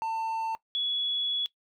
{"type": "tone pair in turn", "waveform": ["triangle", "sine"], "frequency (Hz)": [896, 3383], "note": ["A5", "G#7"], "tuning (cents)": [31, 31], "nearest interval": "octave + major seventh", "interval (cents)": 2300, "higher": "second", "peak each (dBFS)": -26, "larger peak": "neither", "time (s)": [[0.02, 0.55], [0.75, 1.46]], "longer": "second", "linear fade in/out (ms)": 0, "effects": ["noise-tail reverb RT60 0.1 s tail -19 dB re dry"]}